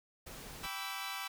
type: noise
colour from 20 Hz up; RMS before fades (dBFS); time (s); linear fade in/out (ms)
pink; -48; 0.26-0.67; 10
type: chord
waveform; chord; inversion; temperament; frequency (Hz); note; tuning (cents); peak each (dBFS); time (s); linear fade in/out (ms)
15% pulse; E minor seventh; first; equal with one note detuned; 784 / 987.8 / 1150.5 / 1318.5; G5 / B5 / D6 / E6; 0 / 0 / -36 / 0; -38; 0.63-1.28; 10
effects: none